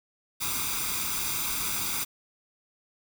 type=noise with comb filter; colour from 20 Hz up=white; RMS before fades=-30 dBFS; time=0.4-2.05 s; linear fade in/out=20 ms; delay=0.83 ms; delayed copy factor=+0.75; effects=none